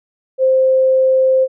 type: tone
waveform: sine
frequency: 523.3 Hz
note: C5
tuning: in tune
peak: -9 dBFS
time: 0.38-1.48 s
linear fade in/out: 50 ms
effects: none